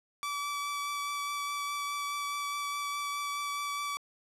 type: tone with vibrato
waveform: sawtooth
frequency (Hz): 1152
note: D6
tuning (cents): -34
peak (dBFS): -29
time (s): 0.23-3.97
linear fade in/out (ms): 0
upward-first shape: triangle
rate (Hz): 4.8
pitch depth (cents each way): 12
effects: low-pass 12000 Hz 12 dB/octave